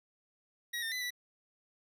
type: tone with pitch steps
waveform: 25% pulse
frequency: 1901 / 1814 / 2004 / 1964 Hz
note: A#6 / A#6 / B6 / B6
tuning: +33 / -48 / +25 / -10 cents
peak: -31 dBFS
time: 0.73-1.106 s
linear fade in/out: 10 ms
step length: 94 ms
effects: none